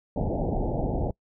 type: low-pass noise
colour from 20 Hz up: pink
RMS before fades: -27 dBFS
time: 0.16-1.11 s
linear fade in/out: 5 ms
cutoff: 840 Hz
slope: 96 dB/octave
effects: noise-tail reverb RT60 0.1 s tail -24 dB re dry